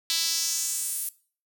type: tone with high-pass filter sweep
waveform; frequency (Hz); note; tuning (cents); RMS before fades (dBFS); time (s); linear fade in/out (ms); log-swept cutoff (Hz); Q
sawtooth; 329.6; E4; 0; -28; 0.1-1.09; 0; 4000 to 11000; 2.3
effects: noise-tail reverb RT60 0.4 s tail -19 dB re dry